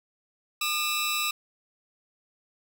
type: tone cluster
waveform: sawtooth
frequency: 1212 / 2648 / 3913 Hz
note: D#6 / E7 / B7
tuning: -46 / +7 / -17 cents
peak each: -27 dBFS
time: 0.61-1.31 s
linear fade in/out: 5 ms
effects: none